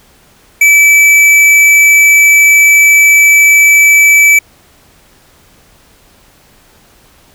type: tone with hard clipping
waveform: triangle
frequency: 2307 Hz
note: D7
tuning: 31 cents flat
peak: -4 dBFS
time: 0.61-4.39 s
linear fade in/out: 5 ms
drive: 16 dB
effects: pink hiss -45 dBFS RMS until 7.34 s